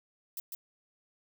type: noise with echo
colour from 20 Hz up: violet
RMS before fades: -38 dBFS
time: 0.37-0.4 s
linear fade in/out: 2 ms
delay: 150 ms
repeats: 1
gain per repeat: -2 dB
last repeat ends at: 0.55 s
effects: none